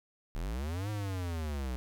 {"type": "linear two-way sweep", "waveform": "square", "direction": "up then down", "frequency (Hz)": [34.17, 107.1, 60.4], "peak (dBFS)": -34, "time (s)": [0.35, 1.76], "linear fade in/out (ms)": 0, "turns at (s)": 0.9, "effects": []}